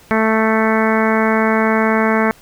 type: harmonic tone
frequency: 220.5 Hz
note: A3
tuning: 4 cents sharp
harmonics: 1 / 2 / 3 / 4 / 5 / 6 / 7 / 8 / 9 / 10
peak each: -16 / -19 / -21 / -22 / -23 / -24 / -24 / -25 / -26 / -26 dBFS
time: 0.11-2.31 s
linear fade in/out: 0 ms
effects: pink hiss -46 dBFS RMS until 2.41 s